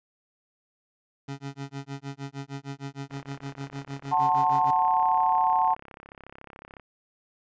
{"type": "tone with tremolo", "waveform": "25% pulse", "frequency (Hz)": 138.59, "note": "C#3", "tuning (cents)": 0, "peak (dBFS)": -28, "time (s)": [1.28, 4.71], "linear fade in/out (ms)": 5, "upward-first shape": "sine", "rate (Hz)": 6.5, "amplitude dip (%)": 100}
{"type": "click train", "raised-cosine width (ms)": 0.5, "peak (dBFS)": -29, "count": 126, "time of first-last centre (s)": [3.11, 6.797], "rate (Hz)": 33.9}
{"type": "chord", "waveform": "sine", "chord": "F# diminished", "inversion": "none", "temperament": "just", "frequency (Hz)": [740, 888, 1065.6], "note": ["F#5", "A5", "C6"], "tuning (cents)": [0, 16, 31], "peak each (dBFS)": [-25, -22, -27], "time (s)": [4.11, 5.75], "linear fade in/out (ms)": 20}
{"effects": ["resampled to 16000 Hz"]}